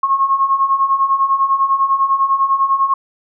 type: beating tone pair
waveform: sine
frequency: 1079 / 1089 Hz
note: C#6 / C#6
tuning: -47 / -31 cents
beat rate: 10 Hz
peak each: -18 / -13 dBFS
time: 0.03-2.94 s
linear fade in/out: 5 ms
effects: none